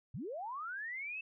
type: linear sweep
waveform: sine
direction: up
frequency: 92.4 to 2666 Hz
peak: -39 dBFS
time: 0.14-1.21 s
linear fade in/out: 5 ms
effects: none